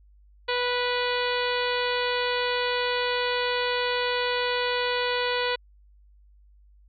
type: harmonic tone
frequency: 491.5 Hz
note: B4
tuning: 8 cents flat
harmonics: 1 / 2 / 3 / 4 / 5 / 6 / 7 / 8 / 9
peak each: -27 / -30 / -32 / -33 / -34 / -35 / -35 / -36 / -37 dBFS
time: 0.48-5.56 s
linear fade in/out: 10 ms
effects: added 50 Hz sine -52 dBFS peak until 6.88 s + MP3 64 kbps